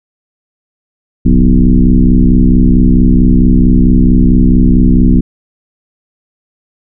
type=tone with frequency modulation; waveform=sine; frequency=109 Hz; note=A2; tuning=16 cents flat; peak=-3 dBFS; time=1.25-5.21 s; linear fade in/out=10 ms; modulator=64.5 Hz; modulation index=2.7; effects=none